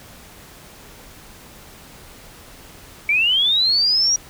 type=linear sweep; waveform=sine; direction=up; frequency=2265 to 5760 Hz; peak=-14 dBFS; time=3.09-4.16 s; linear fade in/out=2 ms; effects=pink hiss -43 dBFS RMS until 4.29 s